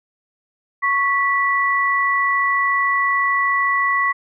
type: tone pair together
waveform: sine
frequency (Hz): 1108.7 / 1962.4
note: C#6 / B6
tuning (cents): 0 / -12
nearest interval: minor seventh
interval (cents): 988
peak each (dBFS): -18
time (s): 0.82-4.13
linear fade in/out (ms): 20
effects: none